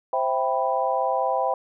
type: chord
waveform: sine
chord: C major seventh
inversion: none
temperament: equal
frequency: 523.3 / 659.3 / 784 / 987.8 Hz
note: C5 / E5 / G5 / B5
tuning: 0 / 0 / 0 / 0 cents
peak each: -26 / -27 / -25 / -27 dBFS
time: 0.13-1.54 s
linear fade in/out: 2 ms
effects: none